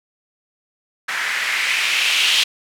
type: noise with low-pass filter sweep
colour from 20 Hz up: violet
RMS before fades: -19 dBFS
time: 1.08-2.44 s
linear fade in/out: 10 ms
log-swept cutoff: 1700 to 3100 Hz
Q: 2.8
effects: none